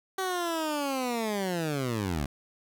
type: linear sweep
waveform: 15% pulse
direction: down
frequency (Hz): 383.9 to 65.41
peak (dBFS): -22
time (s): 0.18-2.26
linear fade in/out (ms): 5
effects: none